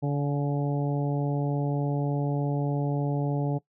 harmonic tone with a mistuned harmonic, 143.4 Hz, D3, 41 cents flat, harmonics 1 / 2 / 3 / 4 / 5 / 6, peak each -25 / -31 / -35 / -37 / -39 / -41 dBFS, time 0.02-3.59 s, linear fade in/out 20 ms, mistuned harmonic 6, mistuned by -26 cents, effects noise-tail reverb RT60 0.1 s tail -20 dB re dry

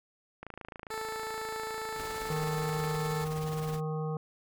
click train, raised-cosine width 0.5 ms, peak -27 dBFS, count 70, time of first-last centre 0.43-2.948 s, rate 27.4 Hz
15% pulse tone, 440 Hz, A4, in tune, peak -29 dBFS, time 0.9-3.25 s, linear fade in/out 10 ms
pink noise with tremolo, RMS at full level -42 dBFS, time 1.94-3.81 s, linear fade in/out 50 ms, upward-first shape sine, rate 19 Hz, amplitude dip 55%
harmonic tone, 155.56 Hz, D#3, in tune, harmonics 1 / 3 / 5 / 7 / 8, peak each -32 / -37 / -43 / -46 / -48 dBFS, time 2.3-4.17 s, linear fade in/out 2 ms
effects none

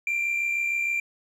triangle tone with amplitude modulation, 2369 Hz, D7, 14 cents sharp, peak -19 dBFS, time 0.07-1 s, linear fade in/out 2 ms, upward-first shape sine, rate 66.5 Hz, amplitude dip 50%, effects tanh soft clip ceiling -17 dBFS + resampled to 32000 Hz

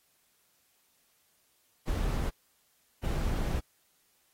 brown noise bursts at uneven times, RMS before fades -30 dBFS, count 2, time 1.87-2.3 / 3.03-3.6 s, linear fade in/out 10 ms, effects white hiss -70 dBFS RMS until 4.33 s + AAC 48 kbps

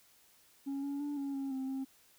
sine tone with pitch steps, 276.4 / 281.7 / 290 / 278 / 272.9 / 263.9 / 267.2 Hz, C#4 / C#4 / D4 / C#4 / C#4 / C4 / C4, -5 / +28 / -22 / +5 / -27 / +15 / +36 cents, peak -32 dBFS, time 0.66-1.85 s, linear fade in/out 20 ms, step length 170 ms, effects tanh soft clip ceiling -34 dBFS + white hiss -65 dBFS RMS until 2.18 s

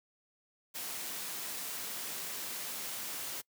white noise, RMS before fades -40 dBFS, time 0.74-3.42 s, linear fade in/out 20 ms, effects noise-tail reverb RT60 0.1 s tail -24 dB re dry + high-pass 150 Hz 12 dB/octave

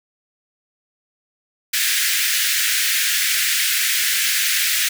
pink high-pass noise, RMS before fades -19 dBFS, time 1.73-4.89 s, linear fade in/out 10 ms, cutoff 1600 Hz, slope 48 dB/octave, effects none

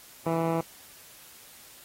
10% pulse tone with low-pass filter, 164.81 Hz, E3, in tune, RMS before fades -27 dBFS, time 0.26-0.61 s, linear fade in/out 5 ms, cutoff 1200 Hz, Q 0.72, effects white hiss -51 dBFS RMS until 1.84 s + AAC 48 kbps

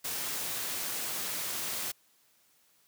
white noise, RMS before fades -35 dBFS, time 0.04-1.92 s, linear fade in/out 10 ms, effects white hiss -67 dBFS RMS until 2.87 s + high-pass 100 Hz 12 dB/octave

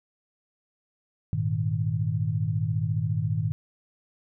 sine chord, Ab suspended second, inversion none, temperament equal with one note detuned, 101.98 / 116.54 / 155.56 Hz, Ab2 / Bb2 / Eb3, -31 / 0 / 0 cents, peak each -28 dBFS, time 1.33-3.52 s, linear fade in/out 0 ms, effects none

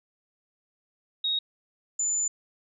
sine tone pair in turn, 3764 / 7036 Hz, A#7 / A8, +16 / -1 cents, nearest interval major seventh, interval 1083 cents, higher second, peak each -24 dBFS, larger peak neither, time 1.24-1.39 / 1.99-2.28 s, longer second, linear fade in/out 5 ms, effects none

